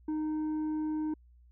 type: tone with tanh clipping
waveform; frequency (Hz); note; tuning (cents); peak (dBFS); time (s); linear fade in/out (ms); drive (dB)
sine; 308.7; D#4; -14; -31; 0.08-1.14; 5; 5
effects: added 60 Hz sine -56 dBFS peak until 1.51 s